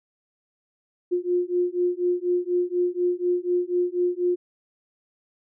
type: beating tone pair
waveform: sine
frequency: 353.7 / 357.8 Hz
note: F4 / F4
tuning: +22 / +42 cents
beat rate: 4.1 Hz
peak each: -24 dBFS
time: 1.11-4.36 s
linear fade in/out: 20 ms
effects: none